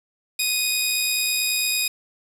15% pulse tone pair together, 2489 / 3768 Hz, D#7 / A#7, 0 / +18 cents, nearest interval perfect fifth, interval 718 cents, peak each -15 / -19 dBFS, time 0.39-1.88 s, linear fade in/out 5 ms, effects resampled to 32000 Hz + 7-bit

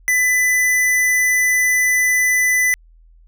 square tone, 1999 Hz, B6, 20 cents sharp, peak -14 dBFS, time 0.08-2.74 s, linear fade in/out 0 ms, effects added 41 Hz sine -45 dBFS peak until 3.27 s

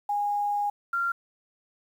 sine tone pair in turn, 821 / 1383.3 Hz, G#5 / F6, -20 / -17 cents, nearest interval major sixth, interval 903 cents, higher second, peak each -24 dBFS, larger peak neither, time 0.09-0.7 / 0.93-1.12 s, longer first, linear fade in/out 5 ms, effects 9-bit

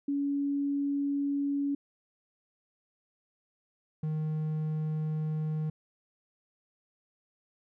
sine / triangle tone pair in turn, 282.4 / 155.23 Hz, C#4 / D#3, +32 / -4 cents, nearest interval minor seventh, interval 1036 cents, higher first, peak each -27 dBFS, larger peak neither, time 0.08-1.75 / 4.03-5.7 s, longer neither, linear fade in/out 5 ms, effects none

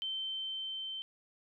sine tone with level ramp, 3100 Hz, G7, 20 cents flat, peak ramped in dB -34 to -38 dBFS, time 0.02-1.02 s, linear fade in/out 0 ms, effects none

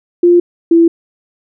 sine tone pair in turn, 349.2 / 334.5 Hz, F4 / E4, 0 / +25 cents, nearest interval minor second, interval 75 cents, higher first, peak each -4 dBFS, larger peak neither, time 0.23-0.4 / 0.71-0.88 s, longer neither, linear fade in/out 5 ms, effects none

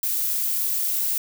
violet noise, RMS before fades -24 dBFS, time 0.03-1.18 s, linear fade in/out 2 ms, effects none

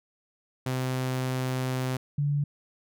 sawtooth / sine tone pair in turn, 129 / 144.43 Hz, C3 / D3, -24 / -29 cents, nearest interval major second, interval 195 cents, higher second, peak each -23 dBFS, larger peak neither, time 0.66-1.97 / 2.18-2.44 s, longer first, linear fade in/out 5 ms, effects none

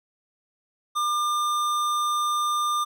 sine tone with hard clipping, 1200 Hz, D6, 37 cents sharp, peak -24 dBFS, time 0.95-2.85 s, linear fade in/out 20 ms, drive 16 dB, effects none

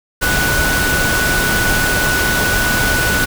sine tone in noise, 1480 Hz, F#6, in tune, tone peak -16 dBFS, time 0.21-3.26 s, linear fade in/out 20 ms, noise pink, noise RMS -17 dBFS, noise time 0.21-3.26 s, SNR -2 dB, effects none

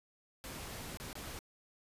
pink noise with dropouts, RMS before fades -45 dBFS, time 0.44-1.39 s, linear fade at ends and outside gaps 0 ms, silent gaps 0.972-1 / 1.13-1.154 s, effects resampled to 32000 Hz

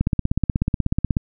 click train, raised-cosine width 5 ms, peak -6 dBFS, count 20, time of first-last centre 0.01-1.169 s, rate 16.4 Hz, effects none

